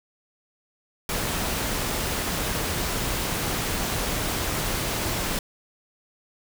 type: noise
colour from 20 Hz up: pink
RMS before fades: -27 dBFS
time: 1.09-5.39 s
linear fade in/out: 2 ms
effects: none